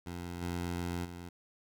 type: tone with level steps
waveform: 15% pulse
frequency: 87.31 Hz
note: F2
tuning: in tune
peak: -33 / -28 / -37 dBFS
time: 0.06-1.29 s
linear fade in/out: 5 ms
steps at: 0.41 / 1.04 s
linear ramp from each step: 20 ms
effects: none